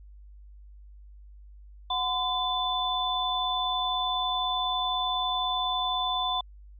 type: tone cluster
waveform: sine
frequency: 734 / 1022 / 3510 Hz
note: F#5 / C6 / A7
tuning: -14 / -41 / -5 cents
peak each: -31 / -30 / -29 dBFS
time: 1.9-6.41 s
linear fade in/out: 5 ms
effects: added 50 Hz sine -46 dBFS peak until 6.79 s